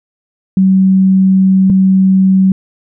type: tone pair in turn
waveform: sine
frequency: 190 / 190 Hz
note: F#3 / F#3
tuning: +46 / +46 cents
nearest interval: unison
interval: 0 cents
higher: neither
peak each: -5 dBFS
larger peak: neither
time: 0.57-1.7 / 1.7-2.52 s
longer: first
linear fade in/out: 2 ms
effects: none